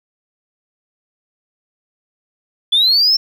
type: linear sweep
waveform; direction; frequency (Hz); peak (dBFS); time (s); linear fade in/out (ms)
sine; up; 3414 to 5400; -8; 2.72-3.17; 10
effects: tanh soft clip ceiling -7 dBFS + 8-bit